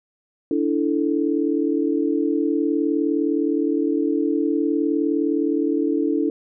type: chord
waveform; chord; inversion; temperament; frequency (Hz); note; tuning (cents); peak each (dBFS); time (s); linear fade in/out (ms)
sine; D suspended second; none; equal with one note detuned; 290.1 / 329.6 / 440; D4 / E4 / A4; -21 / 0 / 0; -21 / -22 / -25; 0.51-6.3; 2
effects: none